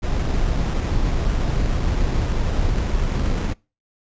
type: noise with sample-and-hold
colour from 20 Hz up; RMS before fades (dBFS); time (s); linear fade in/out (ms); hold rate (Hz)
brown; -20; 0.02-3.54; 20; 4410
effects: noise-tail reverb RT60 0.3 s tail -25 dB re dry + resampled to 16000 Hz